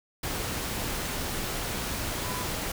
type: tone in noise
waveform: sine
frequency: 1000 Hz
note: B5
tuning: 21 cents sharp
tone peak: -36 dBFS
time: 2.24-2.44 s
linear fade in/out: 5 ms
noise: pink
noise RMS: -32 dBFS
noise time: 0.23-2.72 s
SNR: -7 dB
effects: none